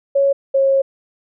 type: tone pair in turn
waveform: sine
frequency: 554.4 / 543 Hz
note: C#5 / C#5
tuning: 0 / -36 cents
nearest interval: unison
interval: 36 cents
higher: first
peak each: -11 dBFS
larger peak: neither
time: 0.15-0.33 / 0.54-0.82 s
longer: second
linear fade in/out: 10 ms
effects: none